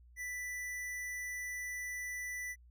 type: tone with tanh clipping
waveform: sine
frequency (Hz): 1980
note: B6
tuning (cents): +4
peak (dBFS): -40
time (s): 0.16-2.56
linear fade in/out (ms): 50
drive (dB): 18
effects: added 60 Hz sine -57 dBFS peak until 2.7 s